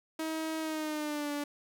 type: tone with pitch glide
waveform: sawtooth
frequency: 318.3 to 290.2 Hz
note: D#4 to D4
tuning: +39 to -21 cents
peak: -29 dBFS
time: 0.19-1.44 s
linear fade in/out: 5 ms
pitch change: -160 cents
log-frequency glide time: 0.6-1.32 s
effects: 10-bit